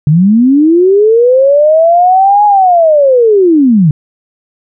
sine linear two-way sweep, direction up then down, 140.8 to 839 to 140.8 Hz, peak -3 dBFS, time 0.07-3.91 s, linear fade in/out 2 ms, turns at 2.45 s, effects none

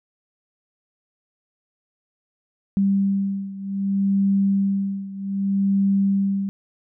sine beating tone pair, 196.5 / 197.14 Hz, G3 / G3, +4 / +10 cents, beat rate 0.64 Hz, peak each -20 / -23 dBFS, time 2.77-6.49 s, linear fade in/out 0 ms, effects none

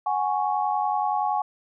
sine chord, F# suspended second, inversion none, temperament equal, 740 / 830.6 / 1108.7 Hz, F#5 / G#5 / C#6, 0 / 0 / 0 cents, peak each -27 / -24 / -29 dBFS, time 0.06-1.42 s, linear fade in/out 5 ms, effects none

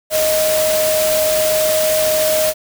sine tone in noise, 623 Hz, D#5, 2 cents sharp, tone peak -14 dBFS, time 0.1-2.54 s, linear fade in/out 50 ms, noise white, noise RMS -20 dBFS, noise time 0.1-2.54 s, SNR +3 dB, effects none

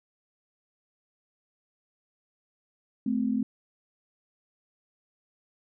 sine tone pair together, 216.7 / 257.7 Hz, A3 / C4, -26 / -26 cents, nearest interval minor third, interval 300 cents, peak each -27 dBFS, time 3.06-3.43 s, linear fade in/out 5 ms, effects none

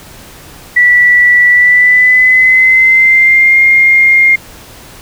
sine tone with pitch glide, 1957 to 2122 Hz, B6 to C7, -16 to +24 cents, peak -3 dBFS, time 0.76-4.36 s, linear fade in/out 10 ms, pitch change +140 cents, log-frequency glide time 1.49-3.59 s, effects pink hiss -34 dBFS RMS until 5.01 s

